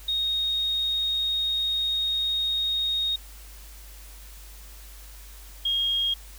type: tone pair in turn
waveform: sine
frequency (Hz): 3729 / 3254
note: A#7 / G#7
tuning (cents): 0 / -36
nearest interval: major second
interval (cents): 236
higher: first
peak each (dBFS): -23 / -22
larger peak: second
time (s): 0.08-3.16 / 5.65-6.14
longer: first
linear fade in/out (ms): 5
effects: added 50 Hz sine -43 dBFS peak until 6.38 s + white hiss -49 dBFS RMS until 6.38 s